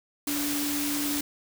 sine tone in noise, 290 Hz, D4, 22 cents flat, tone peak -29 dBFS, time 0.27-1.21 s, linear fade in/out 5 ms, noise white, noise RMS -31 dBFS, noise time 0.27-1.21 s, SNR -1 dB, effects none

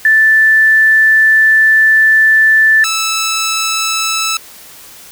sine / 10% pulse tone pair in turn, 1760 / 1312.3 Hz, A6 / E6, 0 / -8 cents, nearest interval perfect fourth, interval 508 cents, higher first, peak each -5 dBFS, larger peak neither, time 0.05-2.84 / 2.84-4.37 s, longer first, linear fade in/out 2 ms, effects white hiss -36 dBFS RMS until 5.11 s

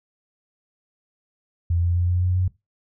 sine tone with pitch steps, 85.6 / 86.79 / 88.01 / 89.24 / 90.48 / 91.74 Hz, F2 / F2 / F2 / F2 / F#2 / F#2, -34 / -10 / +14 / +38 / -38 / -14 cents, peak -18 dBFS, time 1.7-2.48 s, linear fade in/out 5 ms, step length 130 ms, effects noise-tail reverb RT60 0.2 s tail -18 dB re dry

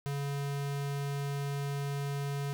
square tone, 141.2 Hz, C#3, 32 cents sharp, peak -33 dBFS, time 0.06-2.53 s, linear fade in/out 0 ms, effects none

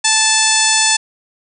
harmonic tone, 877 Hz, A5, 6 cents flat, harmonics 1 / 2 / 3 / 4 / 5 / 6 / 7 / 8 / 9 / 10, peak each -20 / -20 / -20 / -20 / -20 / -20 / -20 / -20 / -20 / -20 dBFS, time 0.04-0.97 s, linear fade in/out 10 ms, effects none

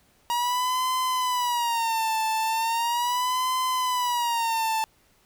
45% pulse tone with vibrato, 950 Hz, A#5, 33 cents sharp, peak -23 dBFS, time 0.3-4.84 s, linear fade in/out 0 ms, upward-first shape sine, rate 0.38 Hz, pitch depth 130 cents each way, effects pink hiss -62 dBFS RMS until 5.25 s

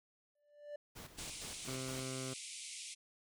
triangle tone with exponential growth, 587.3 Hz, D5, in tune, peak -39 dBFS, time 0.35-0.76 s, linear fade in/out 5 ms, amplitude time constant 87 ms
pink noise with tremolo, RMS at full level -50 dBFS, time 0.95-2.05 s, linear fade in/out 20 ms, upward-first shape square, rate 4.3 Hz, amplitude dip 65%
white band-pass noise, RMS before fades -48 dBFS, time 1.17-2.95 s, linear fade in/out 20 ms, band 2100 to 10000 Hz, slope 96 dB/octave
15% pulse tone, 130.81 Hz, C3, in tune, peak -35 dBFS, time 1.67-2.34 s, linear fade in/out 10 ms
effects none

